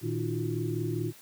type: tone cluster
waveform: sine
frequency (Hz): 115 / 154.8 / 302 / 337.7 / 362.6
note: A#2 / D#3 / D4 / E4 / F#4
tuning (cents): -23 / -9 / +48 / +42 / -35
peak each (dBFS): -32 / -35 / -38 / -35 / -36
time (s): 0.01-1.13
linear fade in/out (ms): 50
effects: white hiss -53 dBFS RMS until 1.21 s + high-pass 60 Hz 12 dB/octave